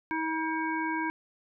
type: harmonic tone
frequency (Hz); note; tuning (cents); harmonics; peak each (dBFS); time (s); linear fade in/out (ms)
319.7; D#4; +47; 1 / 3 / 5 / 7; -32 / -32 / -35 / -38; 0.11-1.1; 0
effects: none